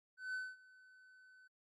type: tone with ADSR envelope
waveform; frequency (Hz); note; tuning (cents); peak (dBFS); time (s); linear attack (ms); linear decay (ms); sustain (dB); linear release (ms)
triangle; 1513; F#6; +38; -36; 0.17-1.48; 170; 220; -23; 11
effects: AAC 32 kbps